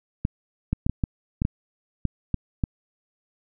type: clicks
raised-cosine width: 5 ms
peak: -10 dBFS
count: 10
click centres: 0.251 / 0.73 / 0.865 / 0.896 / 1.038 / 1.419 / 1.451 / 2.053 / 2.343 / 2.638 s
effects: none